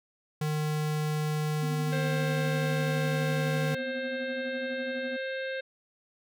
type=tone; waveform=square; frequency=152.5 Hz; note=D#3; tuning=34 cents flat; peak=-28 dBFS; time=0.41-3.75 s; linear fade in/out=5 ms
type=tone with tremolo; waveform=triangle; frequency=249 Hz; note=B3; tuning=14 cents sharp; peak=-32 dBFS; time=1.62-5.17 s; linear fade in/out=10 ms; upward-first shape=sine; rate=12 Hz; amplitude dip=65%
type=harmonic tone; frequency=529 Hz; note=C5; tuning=19 cents sharp; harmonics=1 / 3 / 4 / 5 / 6 / 7 / 8; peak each=-33 / -37 / -44 / -45 / -54 / -46 / -53 dBFS; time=1.92-5.61 s; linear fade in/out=10 ms
effects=none